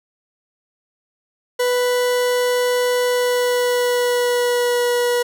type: tone with pitch glide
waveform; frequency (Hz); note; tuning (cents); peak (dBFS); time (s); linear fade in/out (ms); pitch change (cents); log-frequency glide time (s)
40% pulse; 493.9 to 485.1; B4 to B4; 0 to -31; -15; 1.59-5.23; 10; -31; 3.06-4.83
effects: none